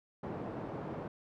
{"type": "band-pass noise", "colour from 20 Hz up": "pink", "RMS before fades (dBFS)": -41, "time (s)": [0.23, 1.08], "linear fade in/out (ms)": 5, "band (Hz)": [140, 790], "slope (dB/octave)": 12, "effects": []}